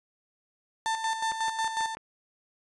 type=tone with tremolo; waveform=35% pulse; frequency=892 Hz; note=A5; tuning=23 cents sharp; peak=-24 dBFS; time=0.86-1.95 s; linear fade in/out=0 ms; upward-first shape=square; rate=5.5 Hz; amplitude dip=55%
type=click train; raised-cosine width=0.5 ms; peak=-26 dBFS; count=5; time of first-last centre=1.32-1.97 s; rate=6.15 Hz
effects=resampled to 22050 Hz